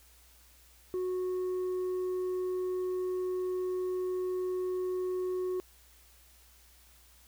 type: tone with tanh clipping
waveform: sine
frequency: 367.1 Hz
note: F#4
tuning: 14 cents flat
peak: -31 dBFS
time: 0.94-5.6 s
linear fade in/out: 0 ms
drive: 3 dB
effects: added 60 Hz sine -61 dBFS peak until 7.27 s + white hiss -61 dBFS RMS until 7.27 s